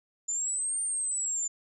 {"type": "linear two-way sweep", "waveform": "sine", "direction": "up then down", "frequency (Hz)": [7040, 8870, 7080], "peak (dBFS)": -28, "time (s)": [0.28, 1.48], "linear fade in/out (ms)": 10, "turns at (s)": 0.81, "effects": []}